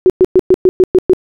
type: tone bursts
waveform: sine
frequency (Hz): 370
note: F#4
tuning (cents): 0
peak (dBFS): -3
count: 8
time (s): 0.06-1.134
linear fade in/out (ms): 0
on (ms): 38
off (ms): 110
effects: none